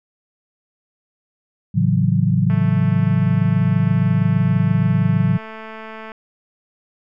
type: chord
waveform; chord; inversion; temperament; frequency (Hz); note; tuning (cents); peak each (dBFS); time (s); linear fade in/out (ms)
sine; F# minor seventh; first; equal; 110 / 138.59 / 164.81 / 185; A2 / C#3 / E3 / F#3; 0 / 0 / 0 / 0; -19; 1.74-5.38; 20
type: click train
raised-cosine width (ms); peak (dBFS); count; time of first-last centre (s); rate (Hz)
0.5; -20; 797; 2.5-6.118; 220
effects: none